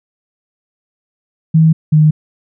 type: tone pair in turn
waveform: sine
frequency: 160 / 153.74 Hz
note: D#3 / D#3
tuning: +49 / -20 cents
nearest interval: minor second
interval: 69 cents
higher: first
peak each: -5 dBFS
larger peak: neither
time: 1.54-1.73 / 1.92-2.11 s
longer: neither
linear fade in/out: 10 ms
effects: none